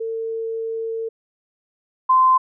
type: tone pair in turn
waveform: sine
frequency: 451.1 / 1035.2 Hz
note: A4 / C6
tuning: +43 / -19 cents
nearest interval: octave + major second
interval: 1438 cents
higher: second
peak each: -23 / -11 dBFS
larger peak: second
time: 0-1.09 / 2.09-2.38 s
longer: first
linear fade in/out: 10 ms
effects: none